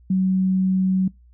sine tone, 187.9 Hz, F#3, 27 cents sharp, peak -16 dBFS, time 0.1-1.08 s, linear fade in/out 5 ms, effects noise-tail reverb RT60 0.2 s tail -24 dB re dry + added 60 Hz sine -48 dBFS peak until 1.33 s

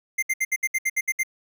square tone bursts, 2093 Hz, C7, in tune, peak -21 dBFS, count 10, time 0.18-1.234 s, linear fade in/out 10 ms, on 46 ms, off 66 ms, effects none

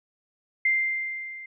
sine tone with level ramp, 2093 Hz, C7, in tune, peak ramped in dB -18 to -38 dBFS, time 0.65-1.46 s, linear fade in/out 5 ms, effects none

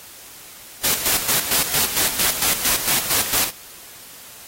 white noise with tremolo, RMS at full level -18 dBFS, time 0.83-3.51 s, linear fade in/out 20 ms, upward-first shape square, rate 4.4 Hz, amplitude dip 60%, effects white hiss -41 dBFS RMS until 4.47 s + AAC 48 kbps

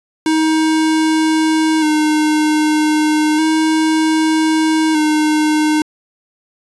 square tone with vibrato, 311.1 Hz, D#4, in tune, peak -12 dBFS, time 0.26-5.82 s, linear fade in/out 2 ms, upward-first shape square, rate 0.32 Hz, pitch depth 27 cents each way, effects resampled to 24000 Hz

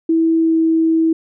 sine tone with pitch glide, 326.4 to 324.3 Hz, E4 to E4, -17 to -28 cents, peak -11 dBFS, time 0.09-1.13 s, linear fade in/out 5 ms, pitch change -11 cents, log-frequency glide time 0.39-0.55 s, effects none

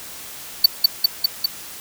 square tone with echo, 4511 Hz, C#8, 29 cents sharp, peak -6 dBFS, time 0.64-0.66 s, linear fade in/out 5 ms, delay 200 ms, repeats 4, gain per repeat -2 dB, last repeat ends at 1.46 s, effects white hiss -36 dBFS RMS until 1.8 s

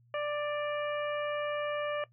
harmonic tone with a mistuned harmonic, 590 Hz, D5, 8 cents sharp, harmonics 1 / 2 / 3 / 4 / 5, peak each -32 / -38 / -42 / -44 / -46 dBFS, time 0.14-2.04 s, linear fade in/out 2 ms, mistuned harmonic 5, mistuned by -38 cents, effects noise-tail reverb RT60 0.1 s tail -19 dB re dry + added 119 Hz sine -61 dBFS peak until 2.12 s

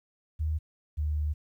sine tone pair in turn, 77.78 / 75.35 Hz, D#2 / D2, 0 / +45 cents, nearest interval minor second, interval 55 cents, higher first, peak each -26 dBFS, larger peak neither, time 0.39-0.59 / 0.97-1.34 s, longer second, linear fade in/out 20 ms, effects 11-bit

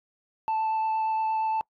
sine tone with vibrato, 880 Hz, A5, in tune, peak -21 dBFS, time 0.48-1.61 s, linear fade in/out 0 ms, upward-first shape triangle, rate 8.6 Hz, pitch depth 10 cents each way, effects noise-tail reverb RT60 0.1 s tail -26 dB re dry + tanh soft clip ceiling -23 dBFS

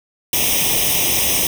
white noise with comb filter, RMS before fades -17 dBFS, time 0.33-1.47 s, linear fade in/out 2 ms, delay 0.34 ms, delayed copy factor +0.95, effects none

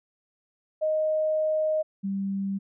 sine tone pair in turn, 622.3 / 196.01 Hz, D#5 / G3, 0 / 0 cents, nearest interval octave + minor sixth, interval 2000 cents, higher first, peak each -22 / -26 dBFS, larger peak first, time 0.81-1.83 / 2.03-2.59 s, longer first, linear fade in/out 20 ms, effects none

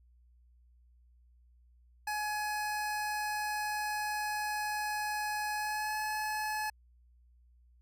25% pulse tone with pitch glide, 843 to 854.8 Hz, G#5 to G#5, +26 to +50 cents, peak -29 dBFS, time 2.07-6.7 s, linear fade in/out 5 ms, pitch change +24 cents, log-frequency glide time 5.54-5.96 s, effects added 60 Hz sine -60 dBFS peak until 7.81 s

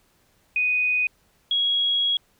sine tone pair in turn, 2489 / 3314 Hz, D#7 / G#7, 0 / -4 cents, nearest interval perfect fourth, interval 496 cents, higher second, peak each -19 dBFS, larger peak neither, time 0.56-1.07 / 1.51-2.17 s, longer second, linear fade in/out 2 ms, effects pink hiss -63 dBFS RMS until 2.39 s

